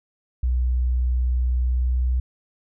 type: tone with pitch glide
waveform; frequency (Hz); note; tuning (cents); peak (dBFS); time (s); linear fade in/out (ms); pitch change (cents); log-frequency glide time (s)
sine; 62 to 62.61; B1 to B1; +7 to +24; -18; 0.43-2.2; 5; +17; 1.61-2.09
effects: none